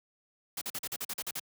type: noise bursts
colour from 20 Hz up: white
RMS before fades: -36 dBFS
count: 10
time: 0.57-1.397 s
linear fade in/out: 5 ms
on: 44 ms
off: 43 ms
effects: high-pass 100 Hz 12 dB/octave